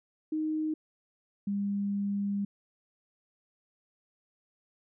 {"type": "tone pair in turn", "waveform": "sine", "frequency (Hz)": [311.1, 201], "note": ["D#4", "G3"], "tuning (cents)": [0, 44], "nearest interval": "minor sixth", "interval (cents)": 756, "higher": "first", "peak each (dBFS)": [-28, -28], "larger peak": "neither", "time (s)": [[0.32, 0.74], [1.47, 2.45]], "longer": "second", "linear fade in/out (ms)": 5, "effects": []}